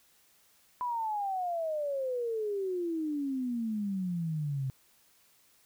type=exponential sweep; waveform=sine; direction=down; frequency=1003 to 130 Hz; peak=-30 dBFS; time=0.81-4.7 s; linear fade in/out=0 ms; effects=white hiss -65 dBFS RMS until 5.65 s